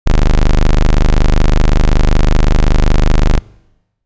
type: tone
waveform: 35% pulse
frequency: 25.32 Hz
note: G#0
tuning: 43 cents flat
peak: -4 dBFS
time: 0.06-3.39 s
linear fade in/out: 10 ms
effects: noise-tail reverb RT60 1.0 s tail -24 dB re dry + resampled to 16000 Hz